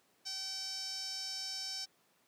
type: tone with band-pass filter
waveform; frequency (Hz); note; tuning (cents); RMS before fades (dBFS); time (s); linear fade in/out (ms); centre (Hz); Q
sawtooth; 768; G5; -36; -41; 0.25-1.86; 20; 5300; 6.3
effects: pink hiss -71 dBFS RMS until 2.27 s + high-pass 200 Hz 12 dB/octave